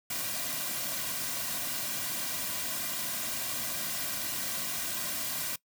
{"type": "noise with comb filter", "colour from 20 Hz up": "white", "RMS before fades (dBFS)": -34, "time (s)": [0.1, 5.56], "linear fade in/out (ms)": 5, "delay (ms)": 2.3, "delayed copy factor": -0.65, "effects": ["noise-tail reverb RT60 0.1 s tail -21 dB re dry"]}